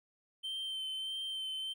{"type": "tone with vibrato", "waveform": "triangle", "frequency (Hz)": 3107, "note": "G7", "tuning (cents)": -16, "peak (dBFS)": -35, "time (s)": [0.43, 1.74], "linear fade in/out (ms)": 20, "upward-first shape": "sine", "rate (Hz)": 1.6, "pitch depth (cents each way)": 20, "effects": []}